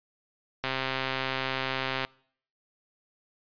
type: click train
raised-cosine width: 0.3 ms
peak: -13 dBFS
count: 187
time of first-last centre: 0.64-2.049 s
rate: 132 Hz
effects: noise-tail reverb RT60 0.6 s tail -25 dB re dry + resampled to 11025 Hz